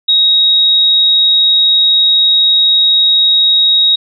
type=tone; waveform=sine; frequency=3784 Hz; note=A#7; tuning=25 cents sharp; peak=-6 dBFS; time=0.08-3.96 s; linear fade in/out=10 ms; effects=none